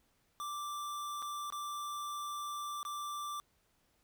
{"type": "tone with dropouts", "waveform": "square", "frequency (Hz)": 1174.7, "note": "D6", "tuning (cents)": 0, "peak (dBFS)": -39, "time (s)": [0.4, 3.4], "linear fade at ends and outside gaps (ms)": 0, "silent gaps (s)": [[1.221, 1.225], [1.502, 1.524], [2.83, 2.851]], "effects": ["pink hiss -74 dBFS RMS until 4.03 s"]}